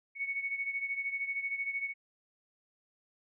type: beating tone pair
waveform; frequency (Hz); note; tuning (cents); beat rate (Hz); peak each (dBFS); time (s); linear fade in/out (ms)
sine; 2217 / 2230; C#7 / C#7; 0 / +10; 13; -34 / -39; 0.15-1.94; 50
effects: none